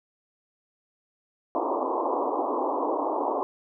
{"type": "band-pass noise", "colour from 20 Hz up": "white", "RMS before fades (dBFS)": -27, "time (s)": [1.55, 3.43], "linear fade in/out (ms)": 0, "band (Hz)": [260, 1100], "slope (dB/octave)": 96, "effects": []}